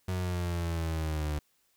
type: linear sweep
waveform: 35% pulse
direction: down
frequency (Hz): 92.8 to 73.9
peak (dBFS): -28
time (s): 0.08-1.39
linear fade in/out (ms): 5
effects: white hiss -71 dBFS RMS until 1.76 s